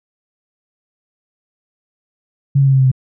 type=tone with pitch steps; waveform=sine; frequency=139.1 / 137.18 / 135.3 / 133.43 / 131.6 / 129.78 Hz; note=C#3 / C#3 / C#3 / C3 / C3 / C3; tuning=+6 / -18 / -42 / +34 / +10 / -14 cents; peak=-8 dBFS; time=2.55-2.916 s; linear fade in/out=10 ms; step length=61 ms; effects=none